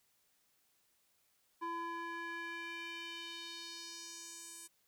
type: tone with band-pass filter sweep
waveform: square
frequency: 336.7 Hz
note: E4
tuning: 37 cents sharp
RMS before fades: -45 dBFS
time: 1.61-4.68 s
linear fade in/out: 20 ms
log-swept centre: 980 to 9200 Hz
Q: 2.3
effects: white hiss -75 dBFS RMS until 4.87 s